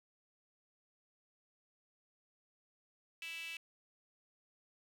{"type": "tone with high-pass filter", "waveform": "sawtooth", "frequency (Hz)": 330, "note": "E4", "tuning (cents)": 2, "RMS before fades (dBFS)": -45, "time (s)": [3.22, 3.57], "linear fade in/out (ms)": 2, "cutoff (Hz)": 2600, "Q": 8.7, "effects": []}